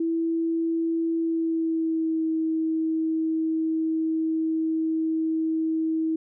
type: tone with pitch glide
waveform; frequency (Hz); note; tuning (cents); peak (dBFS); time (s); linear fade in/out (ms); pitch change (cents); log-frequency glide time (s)
sine; 329.6 to 320.4; E4 to E4; 0 to -49; -22; 0-6.16; 5; -49; 1.18-2.27
effects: none